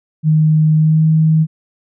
sine tone with pitch glide, 155.56 to 158.1 Hz, D#3 to D#3, 0 to +28 cents, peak -8 dBFS, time 0.23-1.47 s, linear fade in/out 50 ms, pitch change +28 cents, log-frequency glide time 0.76-1.04 s, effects none

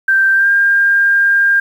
sine tone with pitch glide, 1568 to 1602.8 Hz, G6 to G6, 0 to +38 cents, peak -8 dBFS, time 0.08-1.6 s, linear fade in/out 5 ms, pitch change +38 cents, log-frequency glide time 0.34-0.49 s, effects 7-bit

